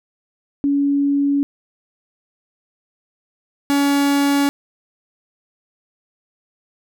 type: tone pair in turn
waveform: sine / 45% pulse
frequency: 282.4 / 282.4 Hz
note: C#4 / C#4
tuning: +32 / +32 cents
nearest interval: unison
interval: 0 cents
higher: neither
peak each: -14 dBFS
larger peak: neither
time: 0.64-1.43 / 3.7-4.49 s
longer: neither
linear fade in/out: 0 ms
effects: none